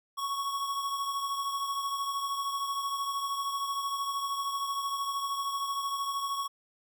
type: beating tone pair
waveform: square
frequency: 1108.7 / 1121.7 Hz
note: C#6 / C#6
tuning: 0 / +20 cents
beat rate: 13 Hz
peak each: -32 / -40 dBFS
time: 0.17-6.48 s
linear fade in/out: 20 ms
effects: none